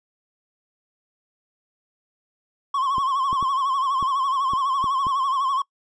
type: tone with vibrato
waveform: triangle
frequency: 1079 Hz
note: C#6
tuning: 47 cents flat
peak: -18 dBFS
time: 2.74-5.62 s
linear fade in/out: 5 ms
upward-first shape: sine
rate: 12 Hz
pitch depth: 84 cents each way
type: clicks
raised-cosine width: 3 ms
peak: -21 dBFS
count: 7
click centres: 2.982 / 3.329 / 3.427 / 4.027 / 4.535 / 4.842 / 5.068 s
effects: noise-tail reverb RT60 0.1 s tail -24 dB re dry + resampled to 22050 Hz